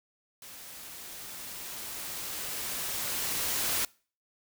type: noise with level ramp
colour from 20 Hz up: white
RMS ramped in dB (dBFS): -47 to -29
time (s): 0.42-3.85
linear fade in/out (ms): 2
effects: noise-tail reverb RT60 0.4 s tail -24 dB re dry